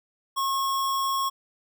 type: tone with sample-and-hold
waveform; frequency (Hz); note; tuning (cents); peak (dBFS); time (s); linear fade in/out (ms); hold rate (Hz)
sine; 1083; C#6; -41; -23; 0.36-1.3; 20; 4410
effects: none